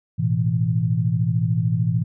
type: chord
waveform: sine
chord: A suspended second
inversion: none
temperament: equal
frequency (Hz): 110 / 123.47 / 164.81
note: A2 / B2 / E3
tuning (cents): 0 / 0 / 0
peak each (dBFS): -22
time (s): 0.18-2.04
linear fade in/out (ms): 20
effects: none